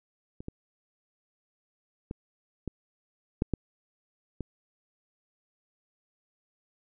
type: clicks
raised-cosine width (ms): 3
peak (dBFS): -28 / -23 / -22 / -20 / -12 / -14 / -21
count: 7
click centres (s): 0.405 / 0.484 / 2.111 / 2.677 / 3.421 / 3.537 / 4.407
effects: none